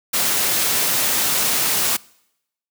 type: noise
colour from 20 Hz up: white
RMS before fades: -19 dBFS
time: 0.13-1.97 s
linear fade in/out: 10 ms
effects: noise-tail reverb RT60 0.8 s tail -24 dB re dry + high-pass 100 Hz 12 dB/octave